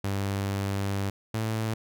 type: tone pair in turn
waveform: sawtooth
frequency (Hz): 98.9 / 110.31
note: G2 / A2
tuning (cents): +16 / +5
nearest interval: major second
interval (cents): 189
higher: second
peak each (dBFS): -23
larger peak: neither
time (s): 0.04-1.1 / 1.34-1.74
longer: first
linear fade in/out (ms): 5
effects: none